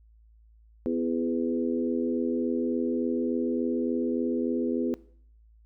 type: harmonic tone with a mistuned harmonic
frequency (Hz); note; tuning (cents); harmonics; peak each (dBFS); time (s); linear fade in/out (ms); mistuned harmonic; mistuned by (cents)
83.4; E2; +21; 3 / 4 / 5 / 6; -28 / -30 / -32 / -34; 0.86-4.94; 0; 5; -15
effects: noise-tail reverb RT60 0.6 s tail -20 dB re dry + added 55 Hz sine -54 dBFS peak until 5.65 s